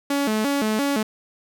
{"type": "tone with vibrato", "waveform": "sawtooth", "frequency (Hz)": 246.9, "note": "B3", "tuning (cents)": 0, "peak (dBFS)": -16, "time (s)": [0.1, 1.03], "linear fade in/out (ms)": 5, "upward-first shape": "square", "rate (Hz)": 2.9, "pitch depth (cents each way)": 230, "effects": []}